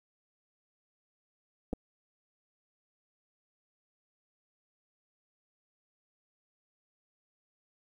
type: clicks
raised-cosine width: 2 ms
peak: -21 / -22 dBFS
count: 2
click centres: 1.73 / 1.734 s
effects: 10-bit